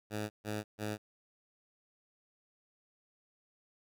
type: tone bursts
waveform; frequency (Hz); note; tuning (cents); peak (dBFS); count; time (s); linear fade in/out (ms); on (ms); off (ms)
10% pulse; 106; G#2; +36; -27; 3; 0.1-0.98; 50; 200; 140
effects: none